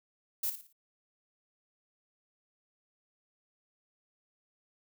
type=noise with echo; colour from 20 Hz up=violet; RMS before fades=-32 dBFS; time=0.43-0.5 s; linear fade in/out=5 ms; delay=57 ms; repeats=4; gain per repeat=-9 dB; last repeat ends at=0.728 s; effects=none